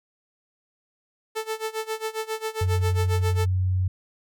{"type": "tone with tremolo", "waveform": "sawtooth", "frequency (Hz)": 440, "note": "A4", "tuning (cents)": 0, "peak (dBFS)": -21, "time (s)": [1.35, 3.46], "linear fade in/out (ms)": 20, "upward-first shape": "sine", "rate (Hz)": 7.4, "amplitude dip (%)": 90}
{"type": "tone with vibrato", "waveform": "sine", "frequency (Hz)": 92.5, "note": "F#2", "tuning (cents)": 0, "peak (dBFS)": -20, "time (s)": [2.61, 3.88], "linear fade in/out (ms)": 5, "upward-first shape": "sine", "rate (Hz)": 20, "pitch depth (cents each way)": 10}
{"effects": []}